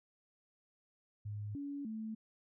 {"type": "tone with pitch steps", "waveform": "sine", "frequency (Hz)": [104.1, 283.6, 219.6], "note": ["G#2", "C#4", "A3"], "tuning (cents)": [5, 40, -3], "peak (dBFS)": -39, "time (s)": [1.25, 2.15], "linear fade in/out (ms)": 10, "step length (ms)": 300, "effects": []}